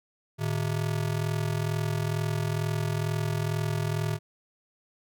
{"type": "ring-modulated tone", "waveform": "square", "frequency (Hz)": 130.81, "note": "C3", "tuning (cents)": 0, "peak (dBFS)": -24, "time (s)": [0.38, 4.19], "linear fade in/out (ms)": 50, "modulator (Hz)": 21.1, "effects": []}